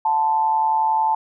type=tone with amplitude modulation; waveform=sine; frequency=880 Hz; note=A5; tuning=in tune; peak=-13 dBFS; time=0.05-1.15 s; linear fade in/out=5 ms; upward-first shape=sine; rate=151 Hz; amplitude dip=60%; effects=none